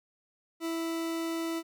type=tone; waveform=40% pulse; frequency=329.6 Hz; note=E4; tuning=in tune; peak=-30 dBFS; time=0.6-1.63 s; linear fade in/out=50 ms; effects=none